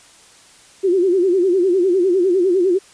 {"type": "tone with vibrato", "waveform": "sine", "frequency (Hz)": 366.8, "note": "F#4", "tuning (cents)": -15, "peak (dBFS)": -12, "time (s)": [0.83, 2.79], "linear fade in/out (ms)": 20, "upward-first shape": "sine", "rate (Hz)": 9.9, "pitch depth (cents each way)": 120, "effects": ["white hiss -47 dBFS RMS until 2.93 s", "resampled to 22050 Hz"]}